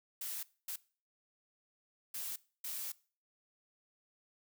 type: noise bursts at uneven times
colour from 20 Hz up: blue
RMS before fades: -41 dBFS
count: 4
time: 0.21-0.43 / 0.68-0.76 / 2.14-2.36 / 2.64-2.92 s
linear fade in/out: 5 ms
effects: noise-tail reverb RT60 0.4 s tail -21 dB re dry